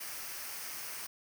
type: noise with comb filter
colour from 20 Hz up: white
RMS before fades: -42 dBFS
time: 0-1.07 s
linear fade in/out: 10 ms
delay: 0.27 ms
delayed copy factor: -0.5
effects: none